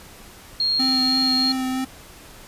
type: tone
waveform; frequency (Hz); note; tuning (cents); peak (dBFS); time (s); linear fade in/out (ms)
sine; 4249; C8; +26; -18; 0.6-1.52; 2
type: tone with vibrato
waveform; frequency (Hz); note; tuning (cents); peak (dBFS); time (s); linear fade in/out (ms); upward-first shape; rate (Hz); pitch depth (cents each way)
square; 260; C4; -11; -23; 0.79-1.85; 10; sine; 3.1; 13
effects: pink hiss -44 dBFS RMS until 2.47 s + resampled to 32000 Hz